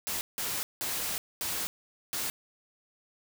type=noise bursts at uneven times; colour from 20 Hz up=white; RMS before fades=-33 dBFS; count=5; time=0.07-0.21 / 0.38-0.63 / 0.81-1.18 / 1.41-1.67 / 2.13-2.3 s; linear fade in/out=0 ms; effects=none